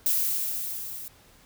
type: noise with level ramp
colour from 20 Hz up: violet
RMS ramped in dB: -23 to -39 dBFS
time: 0.06-1.08 s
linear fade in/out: 0 ms
effects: pink hiss -56 dBFS RMS until 1.45 s